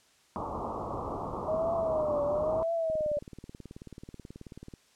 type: low-pass noise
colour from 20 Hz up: white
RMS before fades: -36 dBFS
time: 0.36-2.63 s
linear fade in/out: 0 ms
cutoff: 1200 Hz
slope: 96 dB/octave
type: tone with vibrato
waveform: sine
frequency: 622.3 Hz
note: D#5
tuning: in tune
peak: -27 dBFS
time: 1.48-3.19 s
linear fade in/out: 5 ms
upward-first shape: triangle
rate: 1 Hz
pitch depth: 140 cents each way
type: click train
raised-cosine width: 3 ms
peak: -31 dBFS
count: 35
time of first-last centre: 2.9-4.738 s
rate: 18.5 Hz
effects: white hiss -64 dBFS RMS until 4.95 s + low-pass 8000 Hz 12 dB/octave